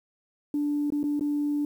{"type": "tone with dropouts", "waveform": "sine", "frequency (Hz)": 292.4, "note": "D4", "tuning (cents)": -7, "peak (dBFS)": -23, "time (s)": [0.54, 1.65], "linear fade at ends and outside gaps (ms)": 2, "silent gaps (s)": [[0.903, 0.922], [1.031, 1.039], [1.195, 1.209]], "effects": ["tanh soft clip ceiling -19 dBFS", "9-bit"]}